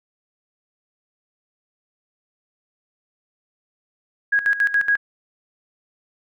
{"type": "tone with tremolo", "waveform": "sine", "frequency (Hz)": 1648, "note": "G#6", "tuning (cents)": -14, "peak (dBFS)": -14, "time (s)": [4.32, 4.97], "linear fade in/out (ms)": 10, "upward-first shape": "square", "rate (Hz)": 7.1, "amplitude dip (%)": 75, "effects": []}